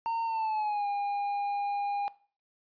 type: tone with pitch glide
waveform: triangle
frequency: 915 to 810.5 Hz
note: A#5 to G#5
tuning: -32 to -42 cents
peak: -26 dBFS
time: 0.06-2.08 s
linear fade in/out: 0 ms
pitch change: -210 cents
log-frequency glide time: 0.25-0.87 s
effects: noise-tail reverb RT60 0.4 s tail -19 dB re dry + resampled to 11025 Hz